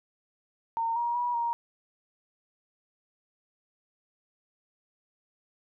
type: tone with pitch steps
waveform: sine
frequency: 915 / 948 / 968 / 939 Hz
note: A#5 / A#5 / B5 / A#5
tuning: -32 / +29 / -35 / +12 cents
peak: -26 dBFS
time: 0.77-1.53 s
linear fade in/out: 0 ms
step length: 190 ms
effects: none